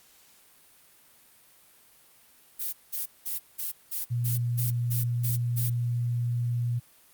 violet noise bursts, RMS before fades -31 dBFS, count 10, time 2.59-5.7 s, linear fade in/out 20 ms, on 140 ms, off 190 ms
sine tone, 120 Hz, B2, 49 cents flat, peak -25 dBFS, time 4.1-6.8 s, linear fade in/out 20 ms
effects white hiss -58 dBFS RMS until 7.13 s + Opus 48 kbps

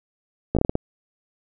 slowing click train, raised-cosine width 2 ms, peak -7 dBFS, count 7, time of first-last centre 0.55-0.754 s, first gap 16 ms, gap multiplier 1.3, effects none

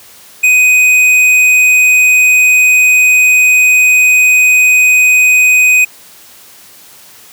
sine tone with tanh clipping, 2500 Hz, D#7, 8 cents sharp, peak -6 dBFS, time 0.43-5.85 s, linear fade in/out 10 ms, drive 11 dB, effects white hiss -38 dBFS RMS until 7.32 s + high-pass 80 Hz 12 dB/octave

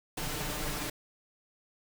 pink noise with comb filter, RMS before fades -35 dBFS, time 0.17-0.9 s, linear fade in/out 5 ms, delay 6.7 ms, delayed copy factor +0.75, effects none

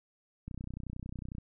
click train, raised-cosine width 5 ms, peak -28 dBFS, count 29, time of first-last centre 0.48-1.383 s, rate 31 Hz, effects none

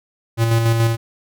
square tone with tremolo, 114.6 Hz, A#2, 29 cents flat, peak -13 dBFS, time 0.37-0.97 s, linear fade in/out 50 ms, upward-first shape square, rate 7 Hz, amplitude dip 35%, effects none

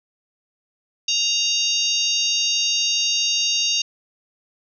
harmonic tone with a mistuned harmonic, 932.3 Hz, A#5, in tune, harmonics 3 / 4 / 5 / 6 / 7, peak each -23 / -24 / -25 / -26 / -26 dBFS, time 1.08-3.82 s, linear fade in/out 5 ms, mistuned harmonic 7, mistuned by -36 cents, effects none

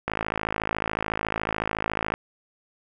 click train, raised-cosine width 0.5 ms, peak -10 dBFS, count 112, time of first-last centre 0.08-2.139 s, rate 53.9 Hz, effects none

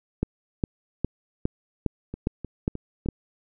two click trains, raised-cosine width 3 ms, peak -10 / -20 dBFS, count 8 / 4, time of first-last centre 0.23-3.087 / 2.14-3.06 s, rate 2.45 / 3.26 Hz, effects none

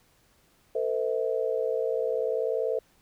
sine tone cluster, 449.6 / 510 / 646 Hz, A4 / C5 / E5, +37 / -44 / -35 cents, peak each -28 / -29 / -32 dBFS, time 0.75-2.79 s, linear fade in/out 5 ms, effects pink hiss -64 dBFS RMS until 3.01 s

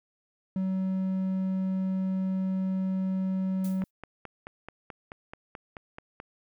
triangle tone, 188.9 Hz, F#3, 36 cents sharp, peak -24 dBFS, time 0.56-3.84 s, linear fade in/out 2 ms
blue noise with exponential decay, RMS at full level -42 dBFS, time 3.64-3.91 s, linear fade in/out 5 ms, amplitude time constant 57 ms
click train, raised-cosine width 0.5 ms, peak -25 dBFS, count 12, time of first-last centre 3.82-6.201 s, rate 4.62 Hz
effects none

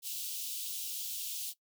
white high-pass noise, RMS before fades -39 dBFS, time 0.02-1.54 s, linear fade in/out 50 ms, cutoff 2800 Hz, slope 48 dB/octave, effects noise-tail reverb RT60 0.1 s tail -18 dB re dry

